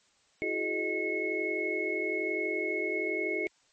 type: tone cluster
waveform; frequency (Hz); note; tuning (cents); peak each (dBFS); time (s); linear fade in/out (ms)
sine; 331.4 / 372.5 / 423.7 / 620 / 2184; E4 / F#4 / G#4 / D#5 / C#7; +9 / +12 / +35 / -6 / -26; -36 / -36 / -35 / -39 / -32; 0.42-3.47; 0
effects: white hiss -67 dBFS RMS until 3.72 s + MP3 32 kbps